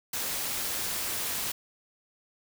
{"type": "noise with amplitude modulation", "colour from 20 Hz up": "white", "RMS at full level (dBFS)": -30, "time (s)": [0.13, 1.52], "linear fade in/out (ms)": 5, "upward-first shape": "sine", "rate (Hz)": 237, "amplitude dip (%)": 45, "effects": []}